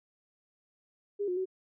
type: tone with pitch steps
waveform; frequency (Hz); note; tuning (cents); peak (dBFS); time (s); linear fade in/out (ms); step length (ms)
sine; 406.2 / 360 / 375.2; G#4 / F#4 / F#4; -38 / -47 / +24; -29; 1.19-1.457; 20; 89
effects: none